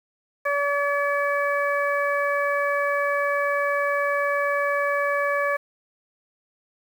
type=harmonic tone; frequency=571 Hz; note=D5; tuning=49 cents flat; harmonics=1 / 2 / 3 / 4; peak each=-24 / -26 / -26 / -32 dBFS; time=0.45-5.57 s; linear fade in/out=10 ms; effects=8-bit